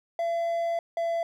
triangle tone pair in turn, 676 / 672.6 Hz, E5 / E5, +43 / +35 cents, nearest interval unison, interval 8 cents, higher first, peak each -23 dBFS, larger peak neither, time 0.19-0.79 / 0.97-1.23 s, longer first, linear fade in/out 2 ms, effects none

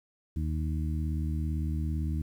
harmonic tone, 77.78 Hz, D#2, in tune, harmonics 1 / 2 / 3 / 4, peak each -29 / -35 / -39 / -41 dBFS, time 0.36-2.22 s, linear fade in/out 5 ms, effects 10-bit

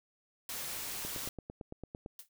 white noise, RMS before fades -40 dBFS, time 0.49-1.29 s, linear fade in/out 2 ms
click train, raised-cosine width 2 ms, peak -29 dBFS, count 10, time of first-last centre 1.05-2.061 s, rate 8.9 Hz
blue noise with exponential decay, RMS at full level -43 dBFS, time 2.19-2.29 s, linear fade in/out 2 ms, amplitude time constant 21 ms
effects none

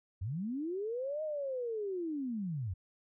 sine linear two-way sweep, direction up then down, 82.3 to 630 to 82.3 Hz, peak -34 dBFS, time 0.21-2.74 s, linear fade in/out 10 ms, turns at 1.23 s, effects none

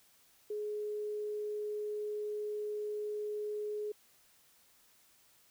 sine tone, 420.3 Hz, G#4, 21 cents sharp, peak -35 dBFS, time 0.5-3.92 s, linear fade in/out 5 ms, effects white hiss -66 dBFS RMS until 5.5 s

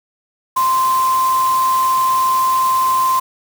sine tone in noise, 1042 Hz, C6, 7 cents flat, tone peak -12 dBFS, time 0.56-3.2 s, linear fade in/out 10 ms, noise white, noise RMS -28 dBFS, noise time 0.56-3.2 s, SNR +13 dB, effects none

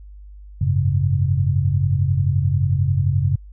sine chord, F# suspended second, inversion none, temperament equal with one note detuned, 92.5 / 103.83 / 136.37 Hz, F#2 / G#2 / C#3, 0 / 0 / -28 cents, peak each -19 / -22 / -19 dBFS, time 0.61-3.36 s, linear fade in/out 5 ms, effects added 50 Hz sine -37 dBFS peak until 3.52 s

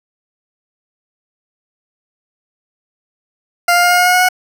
20% pulse tone with pitch steps, 698.5 / 703.4 / 708.3 / 713.2 / 718.1 / 723.1 / 728.2 / 733.2 Hz, F5 / F5 / F5 / F5 / F5 / F#5 / F#5 / F#5, 0 / +12 / +24 / +36 / +48 / -40 / -28 / -16 cents, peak -4 dBFS, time 3.68-4.288 s, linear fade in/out 5 ms, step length 76 ms, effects none

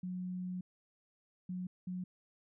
sine tone bursts at uneven times, 182.1 Hz, F#3, 27 cents flat, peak -37 dBFS, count 3, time 0.03-0.61 / 1.49-1.67 / 1.87-2.04 s, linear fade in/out 5 ms, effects none

